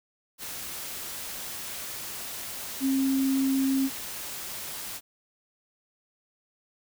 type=tone in noise; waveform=sine; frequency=268.4 Hz; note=C4; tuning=44 cents sharp; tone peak=-22 dBFS; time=2.8-3.9 s; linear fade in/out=50 ms; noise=white; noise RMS=-37 dBFS; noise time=0.38-5.01 s; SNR=+12 dB; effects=none